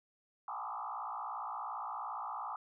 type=tone with frequency modulation; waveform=sine; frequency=1017 Hz; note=C6; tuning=50 cents flat; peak=-38 dBFS; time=0.48-2.56 s; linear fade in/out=2 ms; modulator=57.3 Hz; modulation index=4.4; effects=none